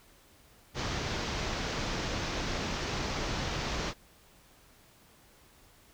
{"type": "low-pass noise", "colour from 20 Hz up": "pink", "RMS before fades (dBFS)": -34, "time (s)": [0.74, 3.94], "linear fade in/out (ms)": 50, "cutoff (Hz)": 6400, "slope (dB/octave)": 48, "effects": ["pink hiss -60 dBFS RMS until 5.93 s"]}